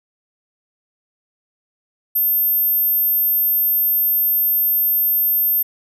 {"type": "tone", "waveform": "sine", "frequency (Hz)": 13290, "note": "G#9", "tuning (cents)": 0, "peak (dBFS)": -14, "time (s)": [2.15, 5.63], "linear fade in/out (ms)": 10, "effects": []}